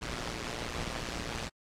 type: noise with amplitude modulation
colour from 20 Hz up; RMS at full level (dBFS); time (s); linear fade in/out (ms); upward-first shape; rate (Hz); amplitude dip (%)
pink; -33; 0.01-1.49; 20; sine; 118; 90
effects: low-pass 6000 Hz 12 dB/octave + AAC 64 kbps